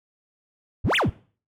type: exponential two-way sweep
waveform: triangle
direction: up then down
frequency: 57.5 to 3593 to 65.6 Hz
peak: -17 dBFS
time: 0.84-1.1 s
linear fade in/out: 10 ms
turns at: 0.96 s
effects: noise-tail reverb RT60 0.4 s tail -20 dB re dry